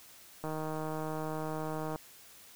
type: click train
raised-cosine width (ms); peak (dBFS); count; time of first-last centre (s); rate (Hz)
1; -24; 238; 0.44-1.959; 156
effects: white hiss -55 dBFS RMS until 2.55 s